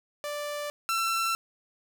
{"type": "tone pair in turn", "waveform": "sawtooth", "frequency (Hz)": [587.3, 1344.6], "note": ["D5", "E6"], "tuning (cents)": [0, 34], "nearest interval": "octave + major second", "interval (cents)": 1434, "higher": "second", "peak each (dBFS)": [-28, -22], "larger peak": "second", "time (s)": [[0.24, 0.7], [0.89, 1.35]], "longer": "neither", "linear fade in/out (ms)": 0, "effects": []}